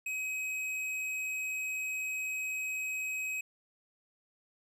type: tone with hard clipping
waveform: triangle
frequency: 2536 Hz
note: D#7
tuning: 32 cents sharp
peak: -35 dBFS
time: 0.06-3.41 s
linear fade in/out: 5 ms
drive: 13 dB
effects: none